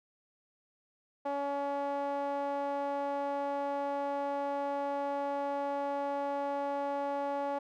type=tone with band-pass filter; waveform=sawtooth; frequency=282.2 Hz; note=C#4; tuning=31 cents sharp; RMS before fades=-34 dBFS; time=1.25-7.59 s; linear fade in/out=10 ms; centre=720 Hz; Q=5.1; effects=none